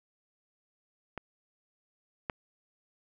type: clicks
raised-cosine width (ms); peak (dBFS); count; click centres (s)
0.5; -22 / -17; 2; 1.177 / 2.298
effects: none